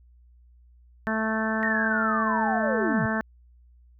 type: harmonic tone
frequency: 220 Hz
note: A3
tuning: in tune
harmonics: 1 / 2 / 3 / 4 / 5 / 6 / 7 / 8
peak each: -27 / -36 / -32 / -35 / -35 / -37 / -32 / -32 dBFS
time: 1.07-3.21 s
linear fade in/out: 0 ms
type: linear sweep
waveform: sine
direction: down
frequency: 1864.7 to 103.83 Hz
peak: -25 dBFS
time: 1.63-3.06 s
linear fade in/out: 0 ms
effects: added 60 Hz sine -52 dBFS peak until 3.99 s